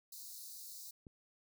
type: high-pass noise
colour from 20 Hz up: white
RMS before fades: -50 dBFS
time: 0.12-0.91 s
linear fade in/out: 5 ms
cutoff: 3900 Hz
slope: 96 dB/octave
type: click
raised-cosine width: 3 ms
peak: -40 dBFS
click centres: 1.068 s
effects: none